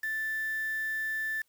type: tone with quantisation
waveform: sine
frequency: 1760 Hz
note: A6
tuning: in tune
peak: -30 dBFS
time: 0.03-1.42 s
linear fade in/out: 5 ms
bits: 7
effects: white hiss -73 dBFS RMS until 1.48 s